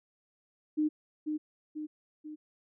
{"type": "tone with echo", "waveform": "sine", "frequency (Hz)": 305.1, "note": "D#4", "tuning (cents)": -34, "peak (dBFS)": -25, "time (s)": [0.77, 0.89], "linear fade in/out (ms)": 20, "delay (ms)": 490, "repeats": 3, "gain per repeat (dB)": -5, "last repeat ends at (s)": 2.36, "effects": []}